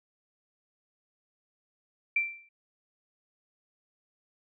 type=tone with exponential decay; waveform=sine; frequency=2349 Hz; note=D7; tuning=in tune; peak=-21 dBFS; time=2.16-2.49 s; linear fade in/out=5 ms; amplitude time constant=70 ms; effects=none